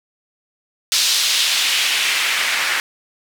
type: noise with band-pass filter sweep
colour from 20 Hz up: white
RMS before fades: -18 dBFS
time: 0.92-2.8 s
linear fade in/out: 0 ms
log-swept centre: 4300 to 1800 Hz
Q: 1.5
effects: none